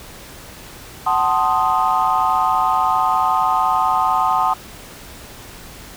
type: chord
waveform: sine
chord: F# diminished seventh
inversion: none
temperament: equal with one note detuned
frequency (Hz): 749 / 880 / 1046.5 / 1244.5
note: F#5 / A5 / C6 / Eb6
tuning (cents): +21 / 0 / 0 / 0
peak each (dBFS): -19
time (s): 1.06-4.54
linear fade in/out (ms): 10
effects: tanh soft clip ceiling -6 dBFS + pink hiss -38 dBFS RMS until 5.96 s